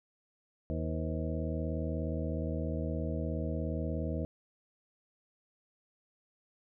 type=harmonic tone with a mistuned harmonic; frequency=79.6 Hz; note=D#2; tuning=40 cents sharp; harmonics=1 / 2 / 3 / 4 / 6 / 7 / 8; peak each=-35 / -38 / -40 / -41 / -43 / -43 / -44 dBFS; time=0.7-4.25 s; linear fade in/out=0 ms; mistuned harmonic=7; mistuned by=-72 cents; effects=none